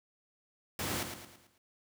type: noise with echo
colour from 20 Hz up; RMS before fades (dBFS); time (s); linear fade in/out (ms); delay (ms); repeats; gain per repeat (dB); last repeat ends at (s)
pink; -35; 0.79-1.03; 2; 110; 5; -7; 1.58
effects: high-pass 80 Hz 12 dB/octave